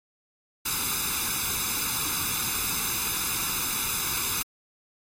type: noise with comb filter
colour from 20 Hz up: white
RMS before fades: -28 dBFS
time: 0.65-4.43 s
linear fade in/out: 10 ms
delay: 0.8 ms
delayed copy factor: +0.8
effects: AAC 48 kbps